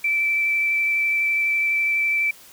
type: tone with vibrato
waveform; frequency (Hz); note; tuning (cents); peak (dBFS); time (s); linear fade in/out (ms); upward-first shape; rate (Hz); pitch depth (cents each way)
sine; 2327; D7; -17; -18; 0.04-2.31; 5; sine; 12; 10
effects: white hiss -47 dBFS RMS until 2.52 s